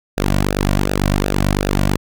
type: tone with flanger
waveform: sawtooth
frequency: 49 Hz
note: G1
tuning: in tune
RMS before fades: -17 dBFS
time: 0.17-1.97 s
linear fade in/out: 10 ms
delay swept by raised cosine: 0.92 to 2.42 ms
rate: 2.7 Hz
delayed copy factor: -0.8
effects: none